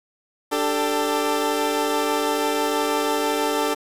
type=chord; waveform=20% pulse; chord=D suspended fourth; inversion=none; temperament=equal with one note detuned; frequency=293.7 / 392 / 443.6 Hz; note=D4 / G4 / A4; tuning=0 / 0 / +14 cents; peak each=-20 / -22 / -18 dBFS; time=0.51-3.75 s; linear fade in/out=20 ms; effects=resampled to 32000 Hz + 7-bit